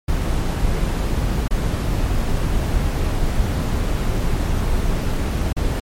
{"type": "noise with dropouts", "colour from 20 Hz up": "brown", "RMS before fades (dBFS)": -19, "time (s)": [0.08, 5.8], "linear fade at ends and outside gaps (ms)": 5, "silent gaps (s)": [[1.48, 1.507], [5.527, 5.565]], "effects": ["MP3 64 kbps"]}